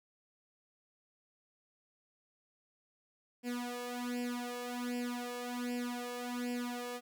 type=tone with flanger; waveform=sawtooth; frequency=244.2 Hz; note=B3; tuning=19 cents flat; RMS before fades=-39 dBFS; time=3.43-7.01 s; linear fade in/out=50 ms; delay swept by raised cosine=0.39 to 1.79 ms; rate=1.3 Hz; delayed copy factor=+0.9; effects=12-bit